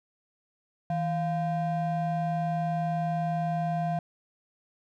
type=ring-modulated tone; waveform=triangle; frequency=430 Hz; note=A4; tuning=40 cents flat; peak=-21 dBFS; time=0.9-3.99 s; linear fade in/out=2 ms; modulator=268 Hz; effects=none